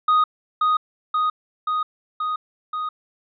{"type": "tone with echo", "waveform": "triangle", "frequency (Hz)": 1244.5, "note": "D#6", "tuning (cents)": 0, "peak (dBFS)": -12, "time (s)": [0.08, 0.24], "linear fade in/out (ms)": 5, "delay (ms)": 530, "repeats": 5, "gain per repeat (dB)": -2, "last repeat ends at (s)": 2.89, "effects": ["resampled to 11025 Hz"]}